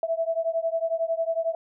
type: beating tone pair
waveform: sine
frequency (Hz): 654 / 665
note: E5 / E5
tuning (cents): -14 / +15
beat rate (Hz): 11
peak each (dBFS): -26 / -27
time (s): 0.03-1.55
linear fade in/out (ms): 2
effects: none